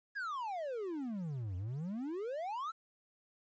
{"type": "exponential two-way sweep", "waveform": "triangle", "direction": "down then up", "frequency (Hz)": [1700, 87.31, 1376], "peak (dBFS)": -35, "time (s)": [0.15, 2.72], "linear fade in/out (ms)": 20, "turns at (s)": 1.56, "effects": ["resampled to 16000 Hz", "12-bit"]}